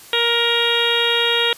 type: harmonic tone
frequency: 470 Hz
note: A#4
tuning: 14 cents sharp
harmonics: 1 / 2 / 3 / 4 / 5 / 6 / 7 / 8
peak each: -22 / -27 / -25 / -25 / -26 / -23 / -21 / -22 dBFS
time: 0.13-1.53 s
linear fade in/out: 2 ms
effects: white hiss -42 dBFS RMS until 1.57 s + resampled to 32000 Hz